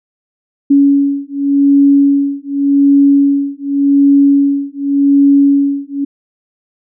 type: beating tone pair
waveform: sine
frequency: 280 / 280.87 Hz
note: C#4 / C#4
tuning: +18 / +23 cents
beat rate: 0.87 Hz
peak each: -10 dBFS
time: 0.7-6.05 s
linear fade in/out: 10 ms
effects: none